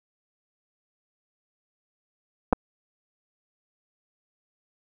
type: clicks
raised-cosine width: 1 ms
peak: -6 dBFS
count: 2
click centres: 2.527 / 2.531 s
effects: none